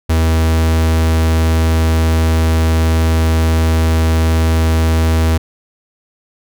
45% pulse tone, 80.7 Hz, E2, 36 cents flat, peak -10 dBFS, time 0.09-5.38 s, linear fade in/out 10 ms, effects none

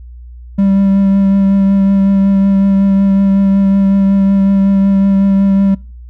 triangle tone with vibrato, 196 Hz, G3, in tune, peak -5 dBFS, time 0.58-5.75 s, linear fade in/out 10 ms, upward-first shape triangle, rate 5.4 Hz, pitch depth 17 cents each way, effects noise-tail reverb RT60 0.4 s tail -26 dB re dry + added 60 Hz sine -29 dBFS peak until 6.09 s

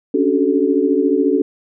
sine tone cluster, 275.7 / 289.8 / 375.6 / 435.2 Hz, C#4 / D4 / F#4 / A4, -9 / -23 / +26 / -19 cents, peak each -18 dBFS, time 0.14-1.42 s, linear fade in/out 5 ms, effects none

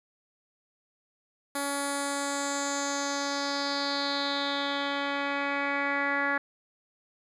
10% pulse tone with low-pass filter sweep, 281.8 Hz, C#4, 29 cents sharp, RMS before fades -30 dBFS, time 1.55-6.38 s, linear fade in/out 5 ms, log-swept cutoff 11000 to 1800 Hz, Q 4.4, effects none

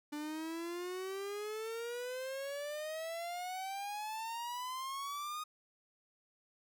45% pulse exponential sweep, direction up, 293.7 to 1244.5 Hz, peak -39 dBFS, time 0.12-5.44 s, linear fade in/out 10 ms, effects none

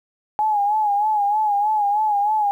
sine tone with vibrato, 836 Hz, G#5, 11 cents sharp, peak -16 dBFS, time 0.39-2.51 s, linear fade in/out 0 ms, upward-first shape sine, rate 3.2 Hz, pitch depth 66 cents each way, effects 9-bit

